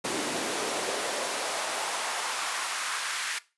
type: noise with high-pass filter sweep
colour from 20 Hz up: pink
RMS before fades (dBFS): -31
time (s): 0.04-3.39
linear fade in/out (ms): 10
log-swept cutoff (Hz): 290 to 1600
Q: 1.5
effects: noise-tail reverb RT60 0.3 s tail -19 dB re dry + resampled to 24000 Hz